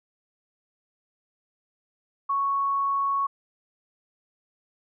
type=tone; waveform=sine; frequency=1108.7 Hz; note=C#6; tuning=in tune; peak=-22 dBFS; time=2.29-3.27 s; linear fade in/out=10 ms; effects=none